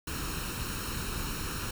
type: noise with comb filter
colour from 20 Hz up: pink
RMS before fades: -35 dBFS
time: 0.07-1.71 s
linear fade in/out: 5 ms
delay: 0.73 ms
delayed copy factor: +0.65
effects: none